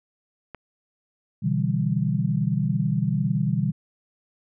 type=click; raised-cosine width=0.5 ms; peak=-22 dBFS; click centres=0.547 s
type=chord; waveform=sine; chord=E minor seventh; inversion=second; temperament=equal with one note detuned; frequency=125.12 / 146.83 / 164.81 / 196 Hz; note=B2 / D3 / E3 / G3; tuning=+23 / 0 / 0 / 0 cents; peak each=-26 dBFS; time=1.42-3.72 s; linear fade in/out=20 ms
effects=none